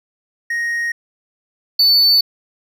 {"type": "tone pair in turn", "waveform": "triangle", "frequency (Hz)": [1871, 4497], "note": ["A#6", "C#8"], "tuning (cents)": [6, 24], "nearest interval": "octave + minor third", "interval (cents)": 1518, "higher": "second", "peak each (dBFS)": [-16, -8], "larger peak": "second", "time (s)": [[0.5, 0.92], [1.79, 2.21]], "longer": "neither", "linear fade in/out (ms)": 5, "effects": []}